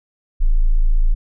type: tone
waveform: sine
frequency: 27.53 Hz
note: A0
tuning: 2 cents sharp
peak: -10 dBFS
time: 0.4-1.15 s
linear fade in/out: 20 ms
effects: none